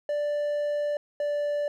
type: tone pair in turn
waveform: triangle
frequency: 587.3 / 584.7 Hz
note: D5 / D5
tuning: 0 / -8 cents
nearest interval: unison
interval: 8 cents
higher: first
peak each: -23 dBFS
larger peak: neither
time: 0.09-0.97 / 1.2-1.68 s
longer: first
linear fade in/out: 2 ms
effects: none